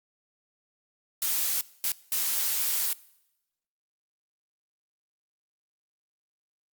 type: noise bursts at uneven times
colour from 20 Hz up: blue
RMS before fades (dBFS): -27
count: 3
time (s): 1.22-1.61 / 1.84-1.92 / 2.12-2.93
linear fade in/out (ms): 2
effects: noise-tail reverb RT60 0.9 s tail -21 dB re dry + Opus 48 kbps